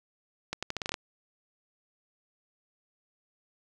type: accelerating click train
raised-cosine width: 0.2 ms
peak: -15 dBFS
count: 9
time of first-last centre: 0.53-0.942 s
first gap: 96 ms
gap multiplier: 0.81
effects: none